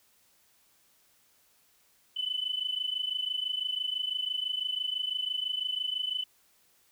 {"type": "tone pair together", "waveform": "sine", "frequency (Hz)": [2994, 3020], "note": ["F#7", "F#7"], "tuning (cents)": [20, 35], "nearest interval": "unison", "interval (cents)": 15, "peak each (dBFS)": [-32, -32], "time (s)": [2.16, 6.24], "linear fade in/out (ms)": 10, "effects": ["tanh soft clip ceiling -22 dBFS", "white hiss -66 dBFS RMS until 6.91 s"]}